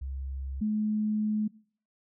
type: tone pair in turn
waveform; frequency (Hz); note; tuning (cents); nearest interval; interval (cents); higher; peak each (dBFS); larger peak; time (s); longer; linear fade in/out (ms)
sine; 67.2 / 213.3; C2 / G#3; +47 / +46; octave + minor sixth; 1999; second; -33 / -25; second; 0.01-0.61 / 0.61-1.48; second; 10
effects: noise-tail reverb RT60 0.5 s tail -22 dB re dry